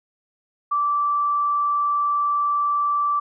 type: tone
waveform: sine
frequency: 1165 Hz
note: D6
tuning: 14 cents flat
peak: -18 dBFS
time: 0.71-3.2 s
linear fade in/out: 10 ms
effects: none